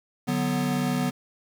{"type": "chord", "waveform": "square", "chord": "B minor", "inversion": "first", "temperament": "equal", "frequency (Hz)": [146.83, 185, 246.9], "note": ["D3", "F#3", "B3"], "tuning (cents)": [0, 0, 0], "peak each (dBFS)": [-30, -30, -27], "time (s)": [0.27, 1.11], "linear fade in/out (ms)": 20, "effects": ["8-bit"]}